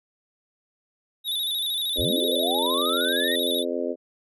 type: tone with vibrato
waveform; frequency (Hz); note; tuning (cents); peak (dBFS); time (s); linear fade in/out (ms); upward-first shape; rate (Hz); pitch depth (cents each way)
square; 3648; A#7; -38; -25; 1.24-3.65; 50; square; 13; 65
type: harmonic tone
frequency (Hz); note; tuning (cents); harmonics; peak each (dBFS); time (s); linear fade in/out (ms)
86.4; F2; -18; 3 / 4 / 5 / 6 / 7; -31 / -31 / -31 / -31 / -31; 1.95-3.96; 50
type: linear sweep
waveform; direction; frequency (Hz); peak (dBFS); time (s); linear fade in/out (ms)
sine; up; 36.71 to 1913; -27; 1.98-3.36; 10
effects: none